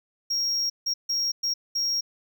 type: tone bursts at uneven times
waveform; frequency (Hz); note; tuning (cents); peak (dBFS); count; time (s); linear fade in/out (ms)
triangle; 5588; F8; 0; -22; 5; 0.3-0.7 / 0.86-0.94 / 1.09-1.32 / 1.43-1.54 / 1.75-2.01; 10
effects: none